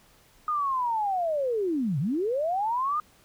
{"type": "linear two-way sweep", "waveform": "sine", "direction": "down then up", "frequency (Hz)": [1244.5, 125.3, 1244.5], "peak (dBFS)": -24, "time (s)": [0.48, 3], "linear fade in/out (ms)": 2, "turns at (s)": 1.99, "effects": ["pink hiss -59 dBFS RMS until 3.24 s"]}